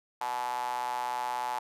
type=tone with high-pass filter; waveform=sawtooth; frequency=123.47 Hz; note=B2; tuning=in tune; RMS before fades=-33 dBFS; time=0.21-1.59 s; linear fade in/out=0 ms; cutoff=870 Hz; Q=8; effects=resampled to 32000 Hz